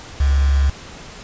sine tone with quantisation, 69.3 Hz, C#2, in tune, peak -12 dBFS, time 0.2-0.7 s, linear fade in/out 5 ms, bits 5, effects pink hiss -37 dBFS RMS until 1.23 s + resampled to 16000 Hz

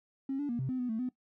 triangle tone with pitch steps, 270.4 / 288.9 / 237.8 / 131.5 / 256.3 / 247.7 / 222 / 252 Hz, C#4 / D4 / A#3 / C3 / C4 / B3 / A3 / B3, -43 / -28 / +35 / +9 / -36 / +5 / +16 / +35 cents, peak -27 dBFS, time 0.29-1.09 s, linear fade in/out 5 ms, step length 100 ms, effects noise-tail reverb RT60 0.1 s tail -21 dB re dry + tanh soft clip ceiling -29 dBFS

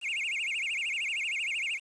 triangle tone with vibrato, 2452 Hz, D#7, 26 cents flat, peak -28 dBFS, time 0.01-1.8 s, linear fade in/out 50 ms, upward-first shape sine, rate 13 Hz, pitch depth 260 cents each way, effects resampled to 22050 Hz + 9-bit

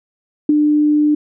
sine tone with ADSR envelope, 298.8 Hz, D4, 30 cents sharp, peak -6 dBFS, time 0.49-1.15 s, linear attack 4 ms, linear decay 15 ms, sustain -4 dB, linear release 7 ms, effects none

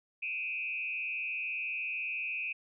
sine tone with frequency modulation, 2512 Hz, D#7, 16 cents sharp, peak -33 dBFS, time 0.22-2.53 s, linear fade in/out 10 ms, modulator 134 Hz, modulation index 1, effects none

